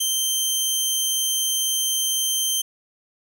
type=tone; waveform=15% pulse; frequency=3129 Hz; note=G7; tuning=4 cents flat; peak=-13 dBFS; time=0-2.62 s; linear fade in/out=10 ms; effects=none